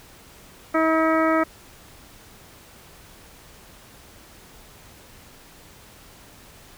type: harmonic tone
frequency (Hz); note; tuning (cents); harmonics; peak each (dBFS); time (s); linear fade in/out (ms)
320.4; E4; -49; 1 / 2 / 3 / 4 / 5 / 6 / 7; -21 / -22 / -30 / -23 / -32 / -30 / -33; 0.74-1.44; 10
effects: pink hiss -48 dBFS RMS until 6.77 s

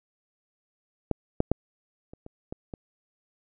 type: clicks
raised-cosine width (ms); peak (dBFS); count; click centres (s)
2; -11 / -8 / -8 / -30 / -28 / -21 / -23; 7; 1.113 / 1.404 / 1.516 / 2.135 / 2.264 / 2.525 / 2.738
effects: none

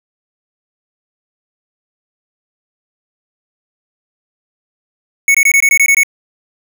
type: tone bursts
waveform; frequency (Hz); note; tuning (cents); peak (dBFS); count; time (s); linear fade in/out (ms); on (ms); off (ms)
square; 2214; C#7; -3; -7; 9; 5.28-6.033; 2; 65; 21
effects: none

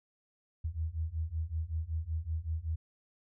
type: beating tone pair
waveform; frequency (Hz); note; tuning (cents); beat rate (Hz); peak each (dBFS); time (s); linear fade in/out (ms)
sine; 77.78 / 83.08; D#2 / E2; 0 / +14; 5.3; -36 / -35; 0.64-2.76; 10
effects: none

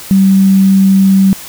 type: tone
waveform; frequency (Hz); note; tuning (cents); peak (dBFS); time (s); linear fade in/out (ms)
sine; 193.1; G3; -26; -4; 0.11-1.33; 0
effects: white hiss -29 dBFS RMS until 1.48 s

